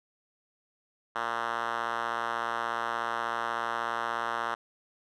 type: tone with band-pass filter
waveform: 5% pulse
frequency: 116.54 Hz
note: A#2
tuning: in tune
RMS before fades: -32 dBFS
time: 1.15-4.55 s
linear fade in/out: 10 ms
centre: 1300 Hz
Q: 1.4
effects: none